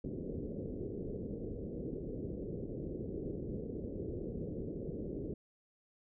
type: low-pass noise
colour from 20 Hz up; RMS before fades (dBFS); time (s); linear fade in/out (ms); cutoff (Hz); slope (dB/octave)
white; -41; 0.04-5.34; 5; 480; 48
effects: none